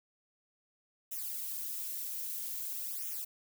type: noise with flanger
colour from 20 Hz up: violet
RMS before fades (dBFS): -39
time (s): 1.11-3.25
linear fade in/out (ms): 10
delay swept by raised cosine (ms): 0.22 to 5.22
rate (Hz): 0.51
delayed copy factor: -0.95
effects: none